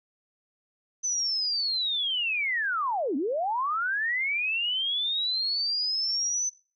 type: linear two-way sweep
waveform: sine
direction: down then up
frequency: 6110 to 246.9 to 6110 Hz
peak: -25 dBFS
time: 1.03-6.5 s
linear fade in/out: 20 ms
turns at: 3.16 s
effects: noise-tail reverb RT60 0.4 s tail -22 dB re dry